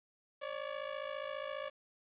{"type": "ring-modulated tone", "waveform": "sawtooth", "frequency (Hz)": 570, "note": "C#5", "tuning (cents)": 48, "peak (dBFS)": -32, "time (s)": [0.41, 1.7], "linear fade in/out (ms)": 20, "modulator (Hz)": 27.4, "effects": ["resampled to 8000 Hz", "10-bit"]}